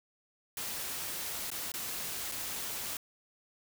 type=noise with dropouts; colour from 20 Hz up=white; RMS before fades=-38 dBFS; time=0.57-2.97 s; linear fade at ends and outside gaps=2 ms; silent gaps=1.503-1.515 / 1.719-1.739 / 2.316-2.32 s; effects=none